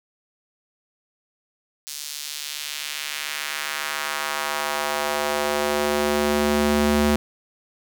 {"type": "tone with high-pass filter sweep", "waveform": "square", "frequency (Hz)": 73.6, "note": "D2", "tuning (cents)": 4, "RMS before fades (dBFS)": -24, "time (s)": [1.87, 7.16], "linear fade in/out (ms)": 0, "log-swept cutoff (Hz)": [5300, 170], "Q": 1.1, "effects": []}